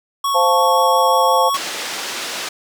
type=tone with vibrato; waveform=square; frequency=1108.7 Hz; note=C#6; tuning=in tune; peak=-17 dBFS; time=0.24-1.57 s; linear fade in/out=5 ms; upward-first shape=triangle; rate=5.7 Hz; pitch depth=10 cents each way
type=chord; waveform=sine; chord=F major; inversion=second; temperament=equal; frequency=523.3 / 698.5 / 880 Hz; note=C5 / F5 / A5; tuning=0 / 0 / 0 cents; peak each=-17 / -19 / -16 dBFS; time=0.34-1.5 s; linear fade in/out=20 ms
type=band-pass noise; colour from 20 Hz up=white; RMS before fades=-26 dBFS; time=1.54-2.49 s; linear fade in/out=5 ms; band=290 to 5300 Hz; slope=12 dB/octave
effects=none